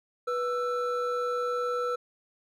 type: tone pair together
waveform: triangle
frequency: 490.2 / 1328.9 Hz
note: B4 / E6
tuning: -13 / +14 cents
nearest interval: octave + perfect fourth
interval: 1727 cents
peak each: -27 / -29 dBFS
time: 0.27-1.96 s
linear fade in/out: 10 ms
effects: none